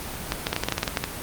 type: clicks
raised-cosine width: 0.2 ms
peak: -5 dBFS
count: 12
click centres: 0.321 / 0.469 / 0.53 / 0.564 / 0.636 / 0.686 / 0.723 / 0.781 / 0.831 / 0.878 / 0.972 / 1.04 s
effects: pink hiss -34 dBFS RMS until 1.22 s + Opus 24 kbps

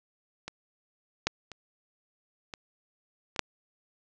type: clicks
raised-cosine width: 0.2 ms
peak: -20 / -8 / -25 / -21 / -23 / -6 dBFS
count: 6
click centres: 0.48 / 1.27 / 1.517 / 2.538 / 3.362 / 3.393 s
effects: resampled to 16000 Hz + 8-bit

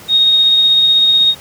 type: tone with tremolo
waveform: sine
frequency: 3729 Hz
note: A#7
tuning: in tune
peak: -6 dBFS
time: 0.08-1.35 s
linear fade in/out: 50 ms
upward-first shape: triangle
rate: 16 Hz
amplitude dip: 25%
effects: pink hiss -36 dBFS RMS until 1.4 s + high-pass 80 Hz 12 dB/octave

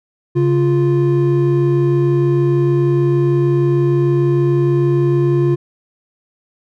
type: tone pair together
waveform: triangle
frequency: 138.58 / 349.2 Hz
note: C#3 / F4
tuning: 0 / 0 cents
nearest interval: octave + major third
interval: 1600 cents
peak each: -12 dBFS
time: 0.35-5.56 s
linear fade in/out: 20 ms
effects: none

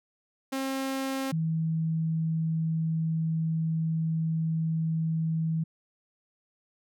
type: tone pair in turn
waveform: sawtooth / sine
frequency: 267.9 / 161.29 Hz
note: C4 / E3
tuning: +41 / -37 cents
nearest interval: major sixth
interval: 878 cents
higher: first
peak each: -25 dBFS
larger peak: neither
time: 0.52-1.32 / 1.32-5.64 s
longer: second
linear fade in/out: 10 ms
effects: none

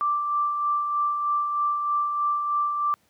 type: tone with tremolo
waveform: sine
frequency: 1174.7 Hz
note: D6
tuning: in tune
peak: -20 dBFS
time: 0.01-2.94 s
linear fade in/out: 0 ms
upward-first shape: sine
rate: 3.2 Hz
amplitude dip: 40%
effects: pink hiss -65 dBFS RMS until 3.09 s + high-pass 100 Hz 12 dB/octave

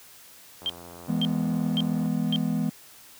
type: click train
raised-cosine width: 1 ms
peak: -30 dBFS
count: 125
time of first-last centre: 0.62-2.059 s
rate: 86.2 Hz
type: tone bursts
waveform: sine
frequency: 3169 Hz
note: G7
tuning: 18 cents sharp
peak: -24 dBFS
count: 4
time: 0.66-2.36 s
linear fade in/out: 0 ms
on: 35 ms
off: 520 ms
type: chord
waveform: triangle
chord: E major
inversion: none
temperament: equal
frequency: 164.81 / 207.7 / 246.9 Hz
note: E3 / G#3 / B3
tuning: 0 / 0 / 0 cents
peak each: -26 dBFS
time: 1.08-2.7 s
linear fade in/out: 10 ms
effects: white hiss -50 dBFS RMS until 3.19 s + high-pass 60 Hz 12 dB/octave

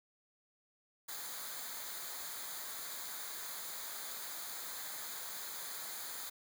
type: noise with comb filter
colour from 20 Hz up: white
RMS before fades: -44 dBFS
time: 1.08-6.3 s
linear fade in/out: 10 ms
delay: 0.36 ms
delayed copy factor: -0.7
effects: none

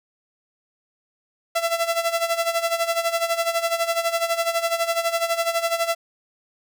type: tone with tremolo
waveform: sawtooth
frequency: 671 Hz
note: E5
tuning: 31 cents sharp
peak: -14 dBFS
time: 1.55-5.95 s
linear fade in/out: 10 ms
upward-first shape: sine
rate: 12 Hz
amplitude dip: 75%
effects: none

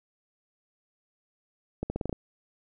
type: accelerating click train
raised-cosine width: 2 ms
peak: -17 dBFS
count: 7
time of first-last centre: 1.83-2.128 s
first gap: 70 ms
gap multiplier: 0.86
effects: none

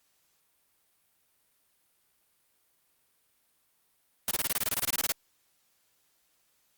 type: noise bursts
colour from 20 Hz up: white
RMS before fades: -28 dBFS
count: 16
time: 4.28-5.121 s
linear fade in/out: 2 ms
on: 31 ms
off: 23 ms
effects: white hiss -71 dBFS RMS until 6.77 s + Opus 48 kbps

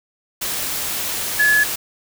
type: tone in noise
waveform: sine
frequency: 1704 Hz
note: G#6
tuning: 44 cents sharp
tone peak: -12 dBFS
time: 1.39-1.64 s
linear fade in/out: 10 ms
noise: white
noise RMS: -24 dBFS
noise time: 0.41-1.76 s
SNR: +9 dB
effects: none

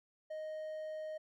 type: tone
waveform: triangle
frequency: 622.3 Hz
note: D#5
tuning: in tune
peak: -38 dBFS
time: 0.3-1.18 s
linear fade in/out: 10 ms
effects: none

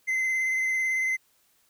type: tone with vibrato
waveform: triangle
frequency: 2060 Hz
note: C7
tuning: 28 cents flat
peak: -22 dBFS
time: 0.07-1.17 s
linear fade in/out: 20 ms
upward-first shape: triangle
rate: 18 Hz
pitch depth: 25 cents each way
effects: white hiss -66 dBFS RMS until 1.69 s

